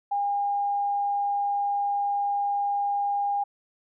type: tone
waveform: sine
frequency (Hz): 809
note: G#5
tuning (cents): -46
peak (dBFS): -23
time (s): 0.11-3.44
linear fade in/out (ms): 10
effects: none

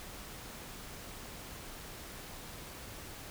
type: silence
effects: pink hiss -47 dBFS RMS until 3.3 s

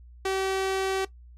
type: tone with low-pass filter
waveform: sawtooth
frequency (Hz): 383.5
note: G4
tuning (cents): -38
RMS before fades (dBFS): -27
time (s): 0.25-1.05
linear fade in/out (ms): 5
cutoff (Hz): 9200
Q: 0.7
effects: noise-tail reverb RT60 0.1 s tail -17 dB re dry + added 60 Hz sine -46 dBFS peak until 1.37 s

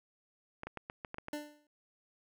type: clicks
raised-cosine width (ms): 0.5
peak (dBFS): -26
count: 8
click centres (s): 0.634 / 0.67 / 0.773 / 0.899 / 1.048 / 1.144 / 1.184 / 1.284
type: tone with exponential decay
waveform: 25% pulse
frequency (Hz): 296.7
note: D4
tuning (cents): +18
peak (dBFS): -31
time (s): 1.33-1.67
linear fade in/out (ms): 2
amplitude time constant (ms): 72
effects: none

